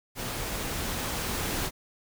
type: noise with level ramp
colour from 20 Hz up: pink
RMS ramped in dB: -34 to -30 dBFS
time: 0.15-1.71 s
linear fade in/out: 50 ms
effects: none